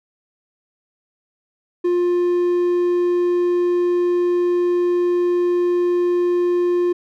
triangle tone, 352.7 Hz, F4, 17 cents sharp, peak -13 dBFS, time 1.84-6.93 s, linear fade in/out 10 ms, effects none

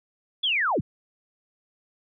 sine linear sweep, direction down, 3500 to 51.3 Hz, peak -21 dBFS, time 0.43-0.81 s, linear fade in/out 10 ms, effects none

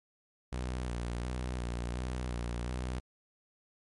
sawtooth tone with vibrato, 60.9 Hz, B1, 24 cents flat, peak -30 dBFS, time 0.52-3 s, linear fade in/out 10 ms, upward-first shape square, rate 1.4 Hz, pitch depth 42 cents each way, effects MP3 48 kbps

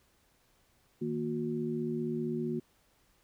sine tone cluster, 157.2 / 232.7 / 362.7 Hz, D#3 / A#3 / F#4, +18 / -3 / -34 cents, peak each -38 / -34 / -35 dBFS, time 1.01-2.6 s, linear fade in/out 10 ms, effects pink hiss -69 dBFS RMS until 3.23 s

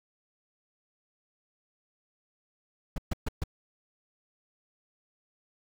brown noise bursts, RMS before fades -28 dBFS, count 4, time 2.96-3.438 s, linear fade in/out 5 ms, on 22 ms, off 130 ms, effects none

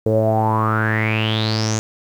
sawtooth tone with low-pass filter sweep, 109.6 Hz, A2, 6 cents flat, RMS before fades -18 dBFS, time 0.06-1.79 s, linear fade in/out 0 ms, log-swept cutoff 470 to 6800 Hz, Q 9.5, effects 8-bit

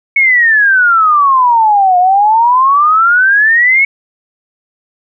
sine exponential two-way sweep, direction down then up, 2221 to 711 to 2221 Hz, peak -5 dBFS, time 0.16-3.85 s, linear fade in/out 5 ms, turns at 1.98 s, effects none

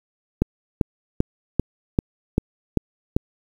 click train, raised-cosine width 3 ms, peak -4 dBFS, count 8, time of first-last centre 0.42-3.165 s, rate 2.55 Hz, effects 7-bit

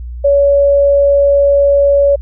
sine tone, 564 Hz, C#5, 30 cents sharp, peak -6 dBFS, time 0.24-2.16 s, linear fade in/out 10 ms, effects added 60 Hz sine -22 dBFS peak until 2.21 s

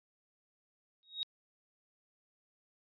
sine tone with exponential growth, 3772 Hz, A#7, 20 cents sharp, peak -30 dBFS, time 1.03-1.23 s, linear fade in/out 0 ms, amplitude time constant 42 ms, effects resampled to 11025 Hz

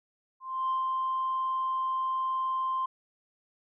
sine tone with ADSR envelope, 1046.5 Hz, C6, in tune, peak -24 dBFS, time 0.4-2.86 s, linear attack 300 ms, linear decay 130 ms, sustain -2 dB, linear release 7 ms, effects tanh soft clip ceiling -23 dBFS

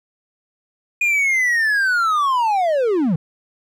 triangle linear sweep, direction down, 2457 to 143.7 Hz, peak -13 dBFS, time 1.01-3.16 s, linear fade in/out 5 ms, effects none

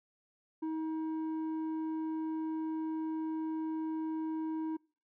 square tone with low-pass filter, 317.4 Hz, D#4, 35 cents sharp, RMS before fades -36 dBFS, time 0.62-4.77 s, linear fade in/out 10 ms, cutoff 660 Hz, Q 4.9, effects noise-tail reverb RT60 0.4 s tail -25 dB re dry

